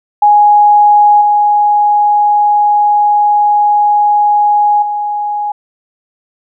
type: tone with level steps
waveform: sine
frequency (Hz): 830.6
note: G#5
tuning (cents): 0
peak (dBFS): -3 / -6 / -13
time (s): 0.22-5.52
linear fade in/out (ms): 5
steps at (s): 1.21 / 4.82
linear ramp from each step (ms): 5
effects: none